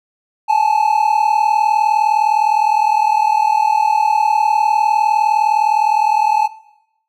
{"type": "tone pair together", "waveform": "triangle", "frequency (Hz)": [840.3, 880], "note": ["G#5", "A5"], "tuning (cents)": [20, 0], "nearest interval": "minor second", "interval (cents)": 80, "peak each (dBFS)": -12, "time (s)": [0.48, 6.48], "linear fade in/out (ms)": 20, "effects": ["noise-tail reverb RT60 0.8 s tail -18 dB re dry"]}